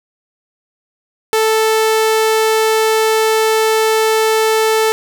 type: tone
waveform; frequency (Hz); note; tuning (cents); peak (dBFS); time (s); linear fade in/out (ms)
sawtooth; 440; A4; 0; -7; 1.33-4.92; 0
effects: 8-bit